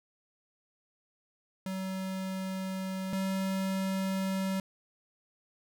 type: tone pair in turn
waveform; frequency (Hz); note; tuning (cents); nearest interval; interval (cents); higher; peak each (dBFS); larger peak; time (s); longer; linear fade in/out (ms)
square; 189.5 / 191.37; F#3 / G3; +42 / -41; unison; 17; second; -34 / -30; second; 1.66-3.13 / 3.13-4.6; neither; 2
effects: none